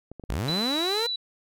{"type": "clicks", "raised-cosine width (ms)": 2, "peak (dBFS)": -26, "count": 4, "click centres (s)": [0.116, 0.197, 0.238, 0.496]}
{"type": "linear sweep", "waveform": "sawtooth", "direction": "up", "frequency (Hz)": [35.82, 481.1], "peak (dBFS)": -22, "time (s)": [0.29, 1.07], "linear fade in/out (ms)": 10}
{"type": "tone with vibrato", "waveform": "sine", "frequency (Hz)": 3959, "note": "B7", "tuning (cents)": 3, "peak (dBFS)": -26, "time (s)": [0.48, 1.16], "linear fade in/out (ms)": 5, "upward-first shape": "sine", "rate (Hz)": 2.4, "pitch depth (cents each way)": 22}
{"effects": ["MP3 96 kbps"]}